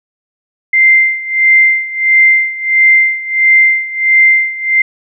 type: tone with tremolo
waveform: sine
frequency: 2088 Hz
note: C7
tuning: 4 cents flat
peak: -3 dBFS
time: 0.73-4.82 s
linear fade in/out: 5 ms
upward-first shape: sine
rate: 1.5 Hz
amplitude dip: 85%
effects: none